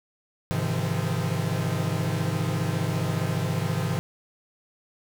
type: chord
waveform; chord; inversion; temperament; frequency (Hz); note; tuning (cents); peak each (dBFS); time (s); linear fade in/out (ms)
45% pulse; F minor seventh; first; equal with one note detuned; 103.83 / 130.81 / 155.56 / 170.23; Ab2 / C3 / Eb3 / F3; 0 / 0 / 0 / -44; -30; 0.51-3.99; 0
effects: none